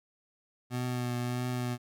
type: tone with vibrato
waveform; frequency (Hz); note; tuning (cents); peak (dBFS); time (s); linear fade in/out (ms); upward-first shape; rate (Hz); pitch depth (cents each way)
25% pulse; 123.47; B2; 0; -27; 0.7-1.78; 50; triangle; 1.6; 24
effects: none